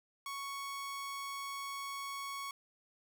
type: tone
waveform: sawtooth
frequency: 1110 Hz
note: C#6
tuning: 2 cents sharp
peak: -36 dBFS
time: 0.26-2.51 s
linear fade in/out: 2 ms
effects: none